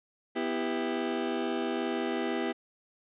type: chord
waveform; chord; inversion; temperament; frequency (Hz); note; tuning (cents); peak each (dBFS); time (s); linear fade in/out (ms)
30% pulse; E minor; second; just; 247.2 / 329.6 / 395.6; B3 / E4 / G4; +2 / 0 / +16; -31; 0.35-2.53; 20
effects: resampled to 8000 Hz